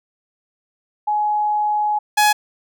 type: tone pair in turn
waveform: sine / sawtooth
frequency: 841 / 841 Hz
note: G#5 / G#5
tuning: +22 / +22 cents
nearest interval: unison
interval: 0 cents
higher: neither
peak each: -16 / -8 dBFS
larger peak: second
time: 1.07-1.99 / 2.17-2.33 s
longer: first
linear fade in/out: 10 ms
effects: none